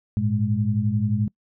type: tone cluster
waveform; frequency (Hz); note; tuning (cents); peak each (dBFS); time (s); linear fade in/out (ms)
sine; 103.7 / 115.1 / 208.5; G#2 / A#2 / G#3; -2 / -22 / +7; -24; 0.17-1.28; 0
effects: noise-tail reverb RT60 0.1 s tail -25 dB re dry